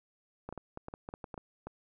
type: clicks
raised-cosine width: 1 ms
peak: -27 dBFS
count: 12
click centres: 0.49 / 0.526 / 0.577 / 0.774 / 0.884 / 0.939 / 1.089 / 1.139 / 1.242 / 1.342 / 1.378 / 1.67 s
effects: none